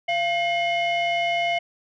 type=tone cluster; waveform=sine; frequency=688 / 2145 / 2982 Hz; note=F5 / C7 / F#7; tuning=-26 / +42 / +13 cents; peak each=-21 / -24 / -29 dBFS; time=0.08-1.59 s; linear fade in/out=10 ms; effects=tanh soft clip ceiling -16 dBFS